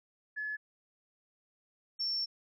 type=tone pair in turn; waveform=sine; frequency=1711 / 5432 Hz; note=A6 / F8; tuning=-49 / -49 cents; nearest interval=octave + minor sixth; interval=2000 cents; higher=second; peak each=-34 / -30 dBFS; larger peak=second; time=0.36-0.57 / 1.99-2.26 s; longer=second; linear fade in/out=20 ms; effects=tanh soft clip ceiling -26 dBFS